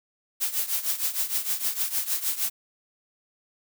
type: noise with tremolo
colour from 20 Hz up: blue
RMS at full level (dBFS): -24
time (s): 0.4-2.5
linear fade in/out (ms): 20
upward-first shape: triangle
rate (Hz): 6.5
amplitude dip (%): 85
effects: none